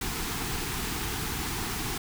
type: band-stop noise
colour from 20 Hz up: pink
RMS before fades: -32 dBFS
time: 0.01-1.98 s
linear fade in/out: 5 ms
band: 470 to 710 Hz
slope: 96 dB/octave
effects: none